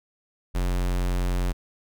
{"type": "tone", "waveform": "square", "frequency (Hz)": 45, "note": "F#1", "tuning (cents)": -47, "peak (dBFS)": -23, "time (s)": [0.54, 1.53], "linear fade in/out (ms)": 20, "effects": []}